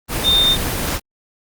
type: tone in noise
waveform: sine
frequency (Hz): 3630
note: A#7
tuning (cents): -47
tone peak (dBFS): -11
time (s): 0.23-0.57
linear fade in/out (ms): 50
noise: pink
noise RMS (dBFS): -21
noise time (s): 0.08-1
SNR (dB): +7
effects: Opus 24 kbps